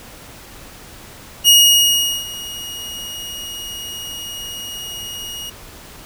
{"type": "tone with ADSR envelope", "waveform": "sawtooth", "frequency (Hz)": 2877, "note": "F#7", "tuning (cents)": -49, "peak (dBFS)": -3, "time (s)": [1.44, 5.5], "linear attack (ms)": 43, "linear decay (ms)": 760, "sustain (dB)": -21, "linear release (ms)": 6, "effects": ["pink hiss -39 dBFS RMS until 6.05 s"]}